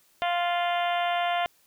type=harmonic tone with a mistuned harmonic; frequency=349.2 Hz; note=F4; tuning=in tune; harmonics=2 / 3 / 4 / 5 / 6 / 7 / 8 / 9 / 10; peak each=-25 / -34 / -35 / -37 / -36 / -41 / -39 / -38 / -42 dBFS; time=0.22-1.46 s; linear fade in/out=0 ms; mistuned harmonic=9; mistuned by=-29 cents; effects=white hiss -63 dBFS RMS until 1.66 s